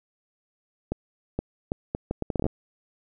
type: accelerating click train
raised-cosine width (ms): 2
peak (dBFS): -13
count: 13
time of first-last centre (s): 0.92-2.465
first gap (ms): 470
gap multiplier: 0.7
effects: none